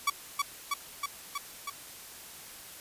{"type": "tone with echo", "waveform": "sawtooth", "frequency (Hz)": 1137, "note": "C#6", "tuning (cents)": 44, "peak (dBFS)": -20, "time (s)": [0.07, 0.1], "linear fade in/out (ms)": 5, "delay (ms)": 320, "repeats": 5, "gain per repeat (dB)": -2, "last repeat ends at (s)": 1.7, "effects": ["white hiss -47 dBFS RMS until 2.8 s", "resampled to 32000 Hz"]}